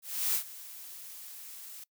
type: noise with ADSR envelope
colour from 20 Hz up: blue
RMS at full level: -28 dBFS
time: 0.02-1.84 s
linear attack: 320 ms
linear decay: 92 ms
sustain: -18 dB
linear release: 6 ms
effects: noise-tail reverb RT60 0.1 s tail -23 dB re dry